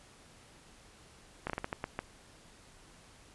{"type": "slowing click train", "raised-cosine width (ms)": 0.5, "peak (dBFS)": -19, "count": 8, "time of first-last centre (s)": [1.47, 1.99], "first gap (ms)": 27, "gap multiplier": 1.33, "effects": ["pink hiss -58 dBFS RMS until 3.34 s", "resampled to 24000 Hz"]}